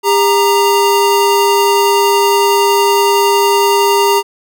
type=tone pair together; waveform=square; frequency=401.1 / 932.3 Hz; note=G4 / A#5; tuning=+40 / 0 cents; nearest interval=octave + minor third; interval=1460 cents; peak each=-12 dBFS; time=0.03-4.23 s; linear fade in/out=50 ms; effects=none